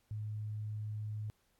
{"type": "tone", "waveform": "sine", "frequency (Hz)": 106.6, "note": "G#2", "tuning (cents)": 46, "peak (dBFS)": -37, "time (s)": [0.11, 1.3], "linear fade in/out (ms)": 0, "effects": ["pink hiss -75 dBFS RMS until 1.59 s", "AAC 64 kbps"]}